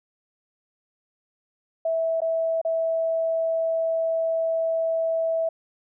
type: tone with dropouts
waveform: sine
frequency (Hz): 654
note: E5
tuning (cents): -14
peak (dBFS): -21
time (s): 1.85-5.49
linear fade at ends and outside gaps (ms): 5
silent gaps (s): 2.205-2.217 / 2.615-2.649
effects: none